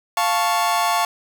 40% pulse chord, F augmented, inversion none, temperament equal, 698.5 / 880 / 1108.7 Hz, F5 / A5 / C#6, 0 / 0 / 0 cents, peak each -21 dBFS, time 0.17-1.05 s, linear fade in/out 2 ms, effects 7-bit

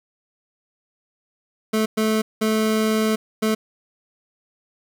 25% pulse tone bursts at uneven times, 218 Hz, A3, 16 cents flat, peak -14 dBFS, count 4, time 1.73-1.86 / 1.97-2.22 / 2.41-3.16 / 3.42-3.55 s, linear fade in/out 10 ms, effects none

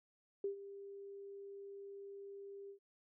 sine tone with ADSR envelope, 397.9 Hz, G4, 26 cents sharp, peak -34 dBFS, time 0.44-2.79 s, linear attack 3 ms, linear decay 110 ms, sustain -14 dB, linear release 93 ms, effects none

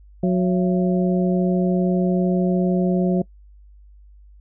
harmonic tone with a mistuned harmonic, 182.6 Hz, F#3, 23 cents flat, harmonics 1 / 2 / 3 / 4, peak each -17 / -23 / -27 / -29 dBFS, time 0.23-3.22 s, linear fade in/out 5 ms, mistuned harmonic 4, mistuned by -140 cents, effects noise-tail reverb RT60 0.1 s tail -23 dB re dry + added 50 Hz sine -44 dBFS peak until 4.4 s

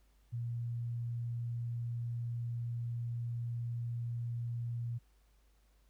sine tone, 118.3 Hz, A#2, 26 cents sharp, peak -35 dBFS, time 0.32-4.99 s, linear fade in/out 20 ms, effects added 51 Hz sine -65 dBFS peak until 5.89 s + pink hiss -75 dBFS RMS until 5.89 s

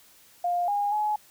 sine tone with pitch steps, 704 / 816 / 845 Hz, F5 / G#5 / G#5, +14 / -31 / +30 cents, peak -23 dBFS, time 0.44-1.16 s, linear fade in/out 5 ms, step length 240 ms, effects white hiss -56 dBFS RMS until 1.3 s

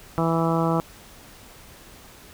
harmonic tone, 164.81 Hz, E3, in tune, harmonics 1 / 2 / 3 / 4 / 5 / 6 / 7 / 8, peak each -23 / -26 / -28 / -29 / -30 / -31 / -31 / -32 dBFS, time 0.18-0.8 s, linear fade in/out 0 ms, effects pink hiss -47 dBFS RMS until 2.33 s

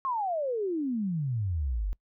sine exponential sweep, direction down, 1100 to 43.65 Hz, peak -27 dBFS, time 0.05-1.93 s, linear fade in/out 0 ms, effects noise-tail reverb RT60 0.1 s tail -24 dB re dry

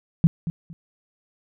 sine tone with echo, 165.8 Hz, E3, 10 cents sharp, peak -10 dBFS, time 0.24-0.27 s, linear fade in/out 0 ms, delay 230 ms, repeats 2, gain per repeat -13 dB, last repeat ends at 0.73 s, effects none

